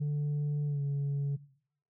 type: tone with pitch glide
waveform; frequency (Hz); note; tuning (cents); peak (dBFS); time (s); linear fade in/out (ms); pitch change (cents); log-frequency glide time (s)
sine; 146.83 to 141.26; D3 to C#3; 0 to +33; -26; 0-1.37; 20; -67; 0.66-0.82
effects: noise-tail reverb RT60 0.6 s tail -19 dB re dry + tanh soft clip ceiling -28 dBFS